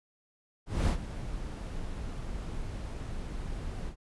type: noise with ADSR envelope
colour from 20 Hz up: brown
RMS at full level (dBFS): -23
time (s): 0.66-3.96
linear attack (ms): 220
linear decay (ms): 91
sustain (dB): -14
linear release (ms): 85
effects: resampled to 24000 Hz